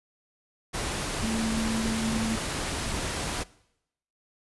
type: tone in noise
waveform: sine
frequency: 223.3 Hz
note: A3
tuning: 26 cents sharp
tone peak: -27 dBFS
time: 1.22-2.37 s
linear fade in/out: 20 ms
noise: pink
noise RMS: -31 dBFS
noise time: 0.73-3.44 s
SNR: +1 dB
effects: noise-tail reverb RT60 0.8 s tail -21 dB re dry + resampled to 24000 Hz